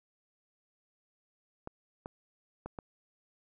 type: clicks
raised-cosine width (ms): 1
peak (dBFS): -26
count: 4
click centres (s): 1.674 / 2.059 / 2.66 / 2.788
effects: none